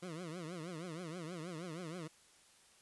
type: tone with vibrato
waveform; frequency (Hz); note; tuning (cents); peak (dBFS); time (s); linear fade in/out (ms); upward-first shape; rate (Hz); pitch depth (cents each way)
20% pulse; 168.8; E3; +41; -38; 0.02-2.08; 10; triangle; 6.3; 200
effects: white hiss -65 dBFS RMS until 2.81 s + resampled to 24000 Hz

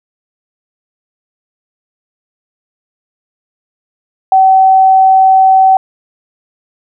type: tone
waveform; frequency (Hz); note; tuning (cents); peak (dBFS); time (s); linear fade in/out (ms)
sine; 763; G5; -47; -3; 4.32-5.77; 2
effects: none

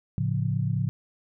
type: chord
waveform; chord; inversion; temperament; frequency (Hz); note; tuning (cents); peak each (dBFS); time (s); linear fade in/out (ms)
sine; A augmented; none; equal; 110 / 138.59 / 174.61; A2 / C#3 / E#3; 0 / 0 / 0; -27 / -27 / -30; 0.18-0.89; 0
effects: none

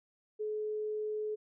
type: tone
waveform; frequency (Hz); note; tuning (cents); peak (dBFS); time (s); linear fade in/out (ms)
sine; 426.9; G#4; +48; -33; 0.39-1.36; 20
effects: none

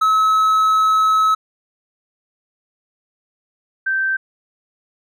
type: tone pair in turn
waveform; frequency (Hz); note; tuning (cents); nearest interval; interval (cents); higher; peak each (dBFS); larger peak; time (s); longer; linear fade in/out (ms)
triangle / sine; 1290 / 1557.3; E6 / G6; -38 / -12; minor third; 326; second; -10 / -16; first; 0.01-1.35 / 3.86-4.17; first; 10
effects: none

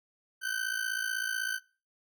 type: ring-modulated tone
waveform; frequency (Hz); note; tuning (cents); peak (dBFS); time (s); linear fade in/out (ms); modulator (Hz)
40% pulse; 1531; G6; -41; -27; 0.41-1.6; 50; 28
effects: noise-tail reverb RT60 0.4 s tail -25 dB re dry

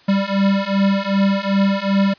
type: beating tone pair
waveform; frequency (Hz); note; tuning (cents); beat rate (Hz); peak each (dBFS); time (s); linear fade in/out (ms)
square; 195.3 / 197.9; G3 / G3; -6 / +17; 2.6; -19 / -18; 0.08-2.14; 10
effects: white hiss -49 dBFS RMS until 2.18 s + resampled to 11025 Hz

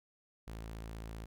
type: tone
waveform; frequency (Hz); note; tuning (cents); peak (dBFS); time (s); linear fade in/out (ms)
sawtooth; 55.3; A1; +9; -39; 0.47-1.26; 10
effects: none

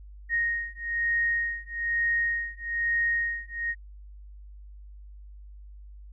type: beating tone pair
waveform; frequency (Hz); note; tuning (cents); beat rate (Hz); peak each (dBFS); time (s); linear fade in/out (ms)
sine; 1864.7 / 1865.8; A#6 / A#6; 0 / +1; 1.1; -28; 0.29-3.75; 50
effects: added 50 Hz sine -43 dBFS peak until 6.12 s

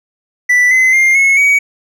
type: tone with pitch steps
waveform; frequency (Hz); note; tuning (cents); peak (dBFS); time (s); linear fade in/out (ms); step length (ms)
triangle; 1975.5 / 2043 / 2112 / 2184 / 2259; B6 / C7 / C7 / C#7 / C#7; 0 / -42 / +16 / -26 / +32; -5; 0.49-1.59; 10; 220
effects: none

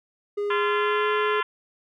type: tone with pitch glide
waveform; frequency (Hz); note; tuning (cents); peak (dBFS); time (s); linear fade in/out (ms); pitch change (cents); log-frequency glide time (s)
triangle; 410.1 to 422.4; G#4 to G#4; -22 to +29; -22; 0.37-1.41; 10; +51; 0.51-1.09
type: harmonic tone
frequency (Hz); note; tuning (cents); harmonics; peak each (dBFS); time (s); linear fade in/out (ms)
344.3; F4; -25; 3 / 4 / 5 / 6 / 7 / 8 / 9 / 10; -26 / -29 / -31 / -35 / -38 / -36 / -38 / -41; 0.5-1.43; 5
effects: none

